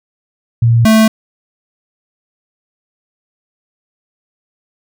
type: tone pair in turn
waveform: sine / square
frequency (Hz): 116.54 / 220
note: A#2 / A3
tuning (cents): 0 / 0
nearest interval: major seventh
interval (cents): 1100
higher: second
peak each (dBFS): -6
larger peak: neither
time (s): 0.62-0.85 / 0.85-1.08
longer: neither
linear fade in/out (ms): 5
effects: none